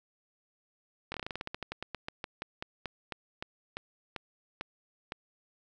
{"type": "slowing click train", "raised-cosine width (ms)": 0.3, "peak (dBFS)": -20, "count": 26, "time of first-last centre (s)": [1.12, 5.121], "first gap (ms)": 22, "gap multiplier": 1.14, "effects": []}